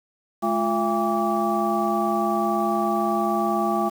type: tone cluster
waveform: sine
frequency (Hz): 214 / 348.2 / 676 / 806 / 1155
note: A3 / F4 / E5 / G5 / D6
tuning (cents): -48 / -5 / +43 / +48 / -29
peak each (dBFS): -26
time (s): 0.42-3.9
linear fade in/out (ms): 20
effects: tanh soft clip ceiling -8 dBFS + 7-bit